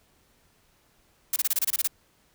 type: noise bursts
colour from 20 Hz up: blue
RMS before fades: -24 dBFS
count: 10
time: 1.33-1.875 s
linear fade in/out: 5 ms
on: 32 ms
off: 25 ms
effects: pink hiss -64 dBFS RMS until 2.34 s